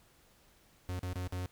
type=tone with dropouts; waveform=45% pulse; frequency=90.8 Hz; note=F#2; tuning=32 cents flat; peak=-35 dBFS; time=0.89-1.46 s; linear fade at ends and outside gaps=0 ms; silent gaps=0.992-1.031 / 1.132-1.157 / 1.275-1.324 s; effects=pink hiss -65 dBFS RMS until 1.51 s